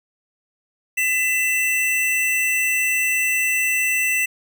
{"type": "tone pair together", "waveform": "square", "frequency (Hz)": [2004, 2675], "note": ["B6", "E7"], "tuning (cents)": [25, 25], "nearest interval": "perfect fourth", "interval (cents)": 500, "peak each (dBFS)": [-23, -20], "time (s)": [0.97, 4.26], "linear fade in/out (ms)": 10, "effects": []}